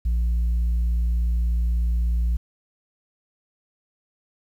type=tone; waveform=sine; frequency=58.27 Hz; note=A#1; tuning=in tune; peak=-16 dBFS; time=0.05-2.37 s; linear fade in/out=10 ms; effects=tanh soft clip ceiling -18 dBFS + 9-bit